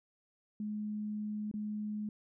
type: tone with dropouts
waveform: sine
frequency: 211 Hz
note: G#3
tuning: 28 cents sharp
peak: -35 dBFS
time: 0.6-2.09 s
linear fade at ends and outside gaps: 2 ms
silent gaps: 1.514-1.539 s
effects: none